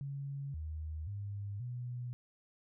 sine tone with pitch steps, 139.4 / 78 / 101.1 / 122.7 Hz, C#3 / D#2 / G#2 / B2, +10 / +5 / -46 / -11 cents, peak -38 dBFS, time 0.01-2.13 s, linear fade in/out 0 ms, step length 530 ms, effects none

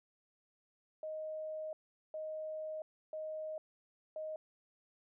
sine tone bursts at uneven times, 624 Hz, D#5, 5 cents sharp, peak -39 dBFS, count 4, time 1.03-1.73 / 2.14-2.82 / 3.13-3.58 / 4.16-4.36 s, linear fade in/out 2 ms, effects none

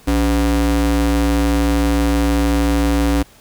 square ring-modulated tone, 112.5 Hz, A2, 39 cents sharp, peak -11 dBFS, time 0.07-3.23 s, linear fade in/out 10 ms, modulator 172 Hz, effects pink hiss -47 dBFS RMS until 3.4 s

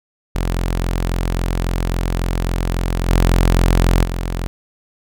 sawtooth tone with level steps, 43.65 Hz, F1, in tune, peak -13 / -7 / -16 dBFS, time 0.35-4.47 s, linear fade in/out 0 ms, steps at 3.08 / 4.03 s, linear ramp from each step 20 ms, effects none

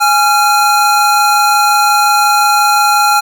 square tone pair together, 830.6 / 1375.8 Hz, G#5 / F6, 0 / -26 cents, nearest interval major sixth, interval 874 cents, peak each -11 dBFS, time 0-3.21 s, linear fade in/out 20 ms, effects none

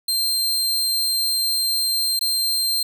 sawtooth tone with dropouts, 4162 Hz, C8, 10 cents flat, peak -16 dBFS, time 0.08-2.83 s, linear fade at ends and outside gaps 5 ms, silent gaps 2.193-2.21 s, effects none

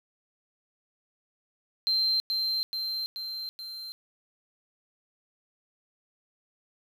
triangle tone with echo, 4133 Hz, C8, 22 cents flat, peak -20 dBFS, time 1.87-2.2 s, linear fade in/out 0 ms, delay 430 ms, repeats 4, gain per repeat -4 dB, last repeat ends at 3.92 s, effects tanh soft clip ceiling -20 dBFS + 9-bit

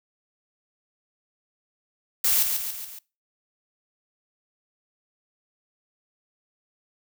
blue noise with echo, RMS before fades -21 dBFS, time 2.24-2.43 s, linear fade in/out 5 ms, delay 140 ms, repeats 4, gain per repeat -5 dB, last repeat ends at 2.99 s, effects noise-tail reverb RT60 0.3 s tail -23 dB re dry

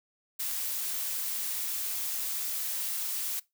blue noise, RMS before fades -33 dBFS, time 0.39-3.4 s, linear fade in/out 10 ms, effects noise-tail reverb RT60 0.2 s tail -21 dB re dry

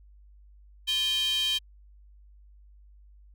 square tone with high-pass filter, 349.2 Hz, F4, in tune, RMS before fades -27 dBFS, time 0.87-1.59 s, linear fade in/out 20 ms, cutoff 3200 Hz, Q 8.3, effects added 50 Hz sine -51 dBFS peak until 3.34 s

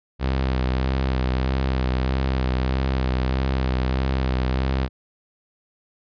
sawtooth tone with vibrato, 64.9 Hz, C2, 13 cents flat, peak -16 dBFS, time 0.19-4.89 s, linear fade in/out 50 ms, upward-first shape sine, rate 1.6 Hz, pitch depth 35 cents each way, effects resampled to 11025 Hz

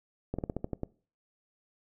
slowing click train, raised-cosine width 2 ms, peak -19 dBFS, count 8, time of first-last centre 0.34-0.834 s, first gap 46 ms, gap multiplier 1.14, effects noise-tail reverb RT60 0.4 s tail -22 dB re dry

